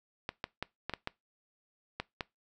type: clicks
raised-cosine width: 0.3 ms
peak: -18 dBFS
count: 8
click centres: 0.291 / 0.441 / 0.626 / 0.896 / 0.937 / 1.074 / 2 / 2.208 s
effects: noise-tail reverb RT60 0.2 s tail -22 dB re dry